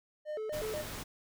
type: tone with vibrato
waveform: triangle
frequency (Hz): 513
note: C5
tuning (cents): -34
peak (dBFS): -33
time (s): 0.25-0.85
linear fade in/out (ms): 50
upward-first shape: square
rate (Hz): 4.1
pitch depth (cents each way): 290
type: noise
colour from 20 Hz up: pink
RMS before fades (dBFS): -42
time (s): 0.52-1.04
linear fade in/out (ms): 20
effects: none